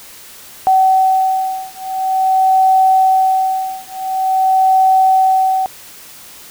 sine beating tone pair, 759 / 759.47 Hz, F#5 / F#5, +44 / +45 cents, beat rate 0.47 Hz, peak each -13 dBFS, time 0.67-5.66 s, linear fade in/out 0 ms, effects white hiss -37 dBFS RMS until 6.5 s

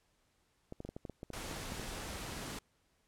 clicks, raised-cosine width 2 ms, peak -30 dBFS, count 12, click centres 0.724 / 0.804 / 0.85 / 0.89 / 0.965 / 1.052 / 1.097 / 1.231 / 1.303 / 1.513 / 1.721 / 1.797 s
pink noise, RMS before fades -43 dBFS, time 1.33-2.59 s, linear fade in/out 5 ms
effects pink hiss -75 dBFS RMS until 3.07 s + low-pass 11000 Hz 12 dB/octave

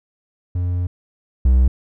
triangle tone pair in turn, 89 / 63.44 Hz, F2 / B1, +33 / +47 cents, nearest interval tritone, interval 586 cents, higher first, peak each -16 / -8 dBFS, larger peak second, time 0.55-0.87 / 1.45-1.68 s, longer first, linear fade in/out 5 ms, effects none

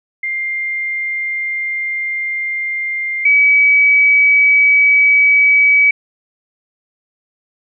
sine tone pair in turn, 2100 / 2279 Hz, C7 / C#7, +6 / +47 cents, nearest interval minor second, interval 141 cents, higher second, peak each -17 / -7 dBFS, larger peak second, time 0.23-3.25 / 3.25-5.91 s, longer first, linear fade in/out 5 ms, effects none

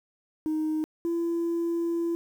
sine tone pair in turn, 311.4 / 337.7 Hz, D#4 / E4, +2 / +42 cents, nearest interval minor second, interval 140 cents, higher second, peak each -23 / -23 dBFS, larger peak neither, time 0.46-0.84 / 1.05-2.15 s, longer second, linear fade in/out 0 ms, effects tanh soft clip ceiling -23 dBFS + 9-bit

